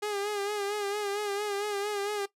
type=tone with vibrato; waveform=sawtooth; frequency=409.3 Hz; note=G#4; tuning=25 cents flat; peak=-26 dBFS; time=0.02-2.26 s; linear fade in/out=10 ms; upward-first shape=sine; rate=4.4 Hz; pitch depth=52 cents each way; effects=noise-tail reverb RT60 0.1 s tail -17 dB re dry + low-pass 12000 Hz 12 dB/octave